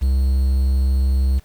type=tone with quantisation; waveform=triangle; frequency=66.3 Hz; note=C2; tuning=23 cents sharp; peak=-12 dBFS; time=0.01-1.4 s; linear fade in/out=20 ms; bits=7; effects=pink hiss -55 dBFS RMS until 1.44 s